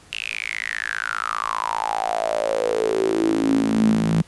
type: tone with high-pass filter sweep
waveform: sawtooth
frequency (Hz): 55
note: A1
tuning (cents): 0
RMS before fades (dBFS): -22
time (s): 0.12-4.22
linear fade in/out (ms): 5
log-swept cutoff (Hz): 2800 to 170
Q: 9.6
effects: pink hiss -50 dBFS RMS until 4.27 s + resampled to 24000 Hz